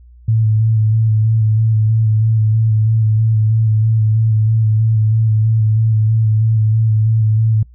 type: tone with vibrato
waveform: sine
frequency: 110 Hz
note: A2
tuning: in tune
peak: -10 dBFS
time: 0.28-7.63 s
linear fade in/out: 5 ms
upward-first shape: square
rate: 3.1 Hz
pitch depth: 23 cents each way
effects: noise-tail reverb RT60 0.1 s tail -23 dB re dry + added 60 Hz sine -39 dBFS peak until 7.74 s